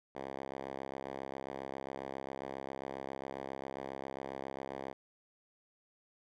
5% pulse tone with band-pass filter, 67.4 Hz, C#2, 48 cents flat, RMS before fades -43 dBFS, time 0.15-4.93 s, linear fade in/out 5 ms, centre 660 Hz, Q 0.63, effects none

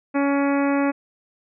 harmonic tone, 280.6 Hz, C#4, 21 cents sharp, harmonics 1 / 2 / 3 / 4 / 5 / 6 / 7 / 8 / 9, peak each -19 / -25 / -29 / -31 / -33 / -35 / -36 / -37 / -38 dBFS, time 0.14-0.92 s, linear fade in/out 20 ms, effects none

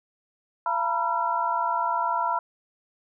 sine tone cluster, 681 / 917 / 977 / 1361 Hz, F5 / A#5 / B5 / F6, -44 / -29 / -19 / -45 cents, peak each -32 / -29 / -25 / -30 dBFS, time 0.66-2.39 s, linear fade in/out 2 ms, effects none

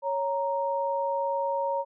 sine tone pair together, 554.3 / 932.3 Hz, C#5 / A#5, 0 / 0 cents, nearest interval major sixth, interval 900 cents, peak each -28 dBFS, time 0.02-1.85 s, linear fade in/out 50 ms, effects none

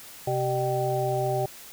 harmonic tone with a mistuned harmonic, 128.8 Hz, C3, 27 cents flat, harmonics 1 / 3 / 5 / 6, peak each -29 / -29 / -29 / -29 dBFS, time 0.27-1.46 s, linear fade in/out 5 ms, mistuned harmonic 5, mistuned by -110 cents, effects white hiss -45 dBFS RMS until 1.72 s

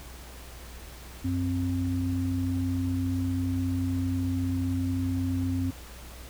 sine tone pair together, 93.1 / 263.6 Hz, F#2 / C4, +11 / +13 cents, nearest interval octave + tritone, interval 1802 cents, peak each -28 dBFS, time 1.24-5.71 s, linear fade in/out 10 ms, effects added 61 Hz sine -44 dBFS peak until 6.29 s + pink hiss -47 dBFS RMS until 6.29 s

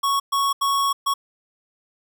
square tone bursts at uneven times, 1108.7 Hz, C#6, in tune, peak -19 dBFS, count 4, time 0.03-0.2 / 0.32-0.53 / 0.61-0.93 / 1.06-1.14 s, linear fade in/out 10 ms, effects none

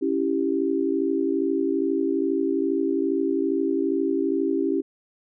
sine chord, C# diminished, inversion none, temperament equal, 277.2 / 329.6 / 392 Hz, C#4 / E4 / G4, 0 / 0 / 0 cents, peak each -25 dBFS, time 0.01-4.82 s, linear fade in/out 20 ms, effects none

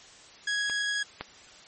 sawtooth tone, 1661.2 Hz, G#6, in tune, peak -23 dBFS, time 0.47-1.03 s, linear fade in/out 5 ms
clicks, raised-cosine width 0.3 ms, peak -21 / -16 dBFS, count 2, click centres 0.698 / 1.21 s
effects white hiss -51 dBFS RMS until 1.67 s + MP3 32 kbps

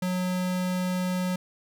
square tone, 182.5 Hz, F#3, 24 cents flat, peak -26 dBFS, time 0.02-1.36 s, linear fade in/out 5 ms, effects none

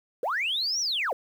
sine linear two-way sweep, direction up then down, 419.6 to 5920 to 419.6 Hz, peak -24 dBFS, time 0.23-1.13 s, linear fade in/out 2 ms, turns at 0.8 s, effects tanh soft clip ceiling -21 dBFS + 9-bit

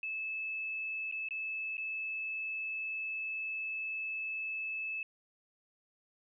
sine tone with dropouts, 2611 Hz, E7, 17 cents flat, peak -35 dBFS, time 0.03-5.03 s, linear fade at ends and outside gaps 2 ms, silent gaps 1.114-1.123 / 1.287-1.308 / 1.77-1.779 s, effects none

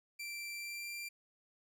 sawtooth tone with pitch glide, 2349 to 2368 Hz, D7 to D7, 0 to +14 cents, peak -38 dBFS, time 0.19-1.09 s, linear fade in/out 10 ms, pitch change +14 cents, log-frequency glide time 0.56-0.89 s, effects none

